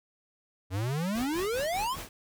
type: exponential sweep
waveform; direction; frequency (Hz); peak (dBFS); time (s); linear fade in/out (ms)
square; up; 88.5 to 1145; -29; 0.7-1.97; 50
type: noise with tremolo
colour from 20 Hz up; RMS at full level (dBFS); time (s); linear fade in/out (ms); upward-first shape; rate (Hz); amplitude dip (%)
pink; -39; 1.15-2.09; 2; sine; 5; 85
effects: none